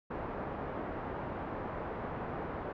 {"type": "low-pass noise", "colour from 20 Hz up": "white", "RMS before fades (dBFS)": -39, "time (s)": [0.1, 2.73], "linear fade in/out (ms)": 10, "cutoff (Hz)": 890, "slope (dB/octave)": 12, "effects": ["low-pass 2000 Hz 12 dB/octave"]}